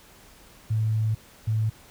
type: tone pair in turn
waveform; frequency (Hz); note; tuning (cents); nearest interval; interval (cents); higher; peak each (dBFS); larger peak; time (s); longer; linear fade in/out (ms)
sine; 109.6 / 109.6; A2 / A2; -6 / -6; unison; 0; neither; -21; neither; 0.7-1.15 / 1.47-1.7; first; 10
effects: pink hiss -52 dBFS RMS until 1.9 s